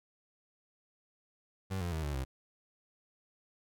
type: tone with pitch steps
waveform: 30% pulse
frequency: 95.6 / 87.16 / 79.47 / 72.45 / 66.06 Hz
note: G2 / F2 / D#2 / D2 / C2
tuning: -43 / -3 / +37 / -23 / +17 cents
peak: -31 dBFS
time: 1.7-2.25 s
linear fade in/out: 20 ms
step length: 110 ms
effects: none